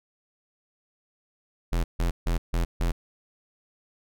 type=tone bursts; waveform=square; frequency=42.53 Hz; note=F1; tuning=45 cents flat; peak=-23 dBFS; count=5; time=1.72-2.92 s; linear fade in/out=10 ms; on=120 ms; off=150 ms; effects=none